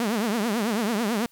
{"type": "tone with vibrato", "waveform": "sawtooth", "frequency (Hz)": 220, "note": "A3", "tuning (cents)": 0, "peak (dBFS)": -19, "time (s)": [0, 1.26], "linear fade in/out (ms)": 2, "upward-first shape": "triangle", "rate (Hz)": 9.1, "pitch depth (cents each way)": 220, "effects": ["white hiss -61 dBFS RMS until 1.31 s"]}